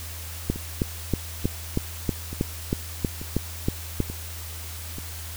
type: two click trains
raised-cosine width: 3 ms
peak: -9 / -21 dBFS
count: 12 / 6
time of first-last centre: 0.5-4.003 / 0.56-4.985 s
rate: 3.14 / 1.13 Hz
effects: added 82 Hz sine -36 dBFS peak until 5.36 s + white hiss -39 dBFS RMS until 5.36 s